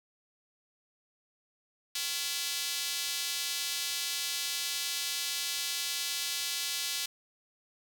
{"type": "tone with high-pass filter", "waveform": "square", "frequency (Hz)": 154.8, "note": "D#3", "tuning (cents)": -9, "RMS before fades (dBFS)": -34, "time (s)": [1.95, 7.06], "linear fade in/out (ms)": 5, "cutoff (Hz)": 3700, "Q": 1.2, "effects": []}